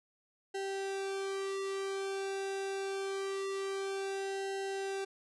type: tone with flanger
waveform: sawtooth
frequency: 390 Hz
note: G4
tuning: 9 cents flat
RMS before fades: -37 dBFS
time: 0.54-5.05 s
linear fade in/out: 10 ms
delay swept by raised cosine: 0.86 to 1.63 ms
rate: 0.25 Hz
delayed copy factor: -1
effects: resampled to 22050 Hz